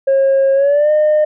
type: tone with pitch glide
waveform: sine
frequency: 542 to 608.4 Hz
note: C#5 to D#5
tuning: -39 to -39 cents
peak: -7 dBFS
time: 0.07-1.25 s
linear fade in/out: 10 ms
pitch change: +200 cents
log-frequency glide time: 0.54-0.91 s
effects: tanh soft clip ceiling -7 dBFS